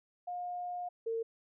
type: tone pair in turn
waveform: sine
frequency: 713 / 454.5 Hz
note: F5 / A#4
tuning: +36 / -44 cents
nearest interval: minor sixth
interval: 780 cents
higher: first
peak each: -36 / -32 dBFS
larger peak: second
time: 0.27-0.89 / 1.06-1.23 s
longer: first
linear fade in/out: 10 ms
effects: none